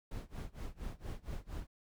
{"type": "noise with tremolo", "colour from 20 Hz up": "brown", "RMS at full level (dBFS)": -40, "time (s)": [0.11, 1.67], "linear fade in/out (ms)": 5, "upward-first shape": "sine", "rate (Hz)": 4.3, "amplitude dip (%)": 95, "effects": []}